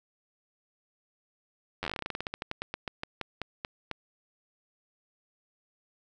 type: slowing click train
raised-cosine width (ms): 0.3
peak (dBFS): -17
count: 27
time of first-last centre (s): 1.83-3.913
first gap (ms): 10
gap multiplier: 1.14
effects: none